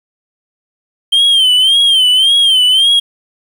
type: tone with vibrato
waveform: triangle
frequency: 3136 Hz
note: G7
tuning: in tune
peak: -5 dBFS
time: 1.12-3 s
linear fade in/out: 10 ms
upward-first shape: sine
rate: 1.8 Hz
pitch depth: 94 cents each way
effects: 7-bit